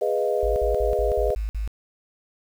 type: chord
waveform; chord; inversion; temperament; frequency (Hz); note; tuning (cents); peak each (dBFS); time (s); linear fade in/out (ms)
sine; F half-diminished seventh; first; equal; 415.3 / 493.9 / 622.3 / 698.5; Ab4 / Cb5 / Eb5 / F5; 0 / 0 / 0 / 0; -25 / -25 / -25 / -31; 0.01-1.35; 10
type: tone bursts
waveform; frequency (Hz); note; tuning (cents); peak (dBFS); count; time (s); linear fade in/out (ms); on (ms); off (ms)
sine; 52.7; G#1; +26; -24; 7; 0.43-1.676; 0; 130; 56
effects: 8-bit